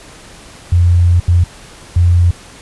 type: tone bursts at uneven times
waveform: sine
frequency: 87.31 Hz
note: F2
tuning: in tune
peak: -6 dBFS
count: 3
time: 0.72-1.2 / 1.28-1.44 / 1.96-2.31 s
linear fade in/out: 5 ms
effects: pink hiss -37 dBFS RMS until 2.61 s + resampled to 24000 Hz

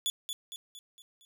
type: tone with echo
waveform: sawtooth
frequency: 3443 Hz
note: A7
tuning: 38 cents flat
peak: -25 dBFS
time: 0.06-0.1 s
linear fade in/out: 0 ms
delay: 230 ms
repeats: 5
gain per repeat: -6 dB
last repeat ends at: 1.25 s
effects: none

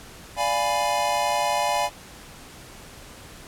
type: chord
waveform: square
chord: D diminished seventh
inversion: none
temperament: equal with one note detuned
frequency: 587.3 / 698.5 / 830.6 / 992.3 Hz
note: D5 / F5 / Ab5 / Cb6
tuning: 0 / 0 / 0 / +8 cents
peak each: -29 / -28 / -26 / -28 dBFS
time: 0.36-1.9 s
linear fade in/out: 50 ms
effects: pink hiss -44 dBFS RMS until 3.47 s + low-pass 12000 Hz 12 dB/octave

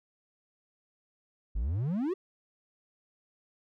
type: exponential sweep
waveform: triangle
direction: up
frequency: 46 to 399.2 Hz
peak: -26 dBFS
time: 1.55-2.14 s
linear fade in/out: 10 ms
effects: none

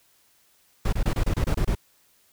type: noise bursts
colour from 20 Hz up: brown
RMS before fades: -22 dBFS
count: 9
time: 0.85-1.751 s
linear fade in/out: 5 ms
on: 77 ms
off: 26 ms
effects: white hiss -62 dBFS RMS until 2.32 s

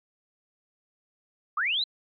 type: linear sweep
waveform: sine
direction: up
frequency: 1108.7 to 4131 Hz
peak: -24 dBFS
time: 1.57-1.84 s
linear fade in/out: 5 ms
effects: AAC 48 kbps

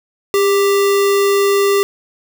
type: tone with sample-and-hold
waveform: sine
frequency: 400.3 Hz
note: G4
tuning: 36 cents sharp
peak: -10 dBFS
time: 0.34-1.83 s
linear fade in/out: 0 ms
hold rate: 1575 Hz
effects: none

